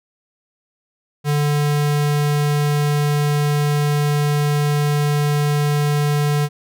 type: tone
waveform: square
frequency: 146.83 Hz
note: D3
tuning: in tune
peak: -16 dBFS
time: 1.24-6.49 s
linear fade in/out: 50 ms
effects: none